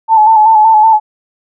sine tone with vibrato, 873 Hz, A5, 14 cents flat, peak -3 dBFS, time 0.08-1 s, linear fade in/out 50 ms, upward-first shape square, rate 5.3 Hz, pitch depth 37 cents each way, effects none

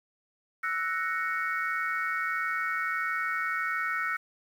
sine chord, F# dominant seventh, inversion third, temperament equal, 1318.5 / 1480 / 1864.7 / 2217 Hz, E6 / F#6 / A#6 / C#7, 0 / 0 / 0 / 0 cents, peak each -32 / -32 / -33 / -35 dBFS, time 0.63-4.17 s, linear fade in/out 10 ms, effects tanh soft clip ceiling -18 dBFS + 9-bit

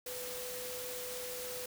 sine tone in noise, 499.2 Hz, B4, 19 cents sharp, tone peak -43 dBFS, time 0.06-1.66 s, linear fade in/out 5 ms, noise white, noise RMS -43 dBFS, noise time 0.06-1.66 s, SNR -3 dB, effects none

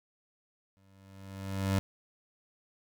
25% pulse tone with exponential growth, 96.9 Hz, G2, 20 cents flat, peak -21 dBFS, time 0.77-1.79 s, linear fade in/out 0 ms, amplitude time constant 220 ms, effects none

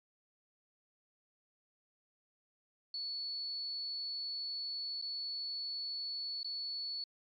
sine tone with dropouts, 4426 Hz, C#8, 3 cents flat, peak -37 dBFS, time 2.94-7.04 s, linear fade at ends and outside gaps 2 ms, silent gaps 5.015-5.023 / 6.431-6.445 s, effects MP3 48 kbps

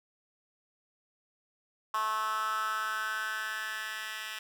10% pulse tone with high-pass filter sweep, 217.2 Hz, A3, 22 cents flat, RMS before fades -34 dBFS, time 1.94-4.39 s, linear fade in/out 2 ms, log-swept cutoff 1100 to 2100 Hz, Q 5.5, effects none

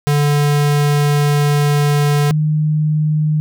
square / sine tone pair in turn, 145.9 / 153.15 Hz, D3 / D#3, -11 / -27 cents, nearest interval minor second, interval 84 cents, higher second, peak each -12 dBFS, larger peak neither, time 0.07-2.31 / 2.31-3.4 s, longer first, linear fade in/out 0 ms, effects none

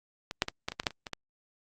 clicks, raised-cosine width 0.2 ms, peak -18 / -7 / -15 / -13 / -19 / -13 / -30 / -8 / -28 / -21 / -17 dBFS, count 11, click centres 0.311 / 0.421 / 0.484 / 0.685 / 0.72 / 0.799 / 0.834 / 0.868 / 0.907 / 1.068 / 1.133 s, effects Opus 48 kbps

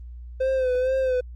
triangle tone with vibrato, 515 Hz, C5, 28 cents flat, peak -18 dBFS, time 0.4-1.21 s, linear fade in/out 10 ms, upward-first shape sine, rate 2.2 Hz, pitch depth 50 cents each way, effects added 60 Hz sine -36 dBFS peak until 1.35 s + Opus 24 kbps

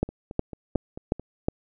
two click trains, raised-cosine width 2 ms, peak -23 / -9 dBFS, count 6 / 5, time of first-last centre 0.09-1.196 / 0.03-1.485 s, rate 4.52 / 2.75 Hz, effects none

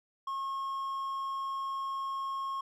triangle tone, 1084 Hz, C#6, 39 cents flat, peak -31 dBFS, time 0.27-2.61 s, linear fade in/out 5 ms, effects none

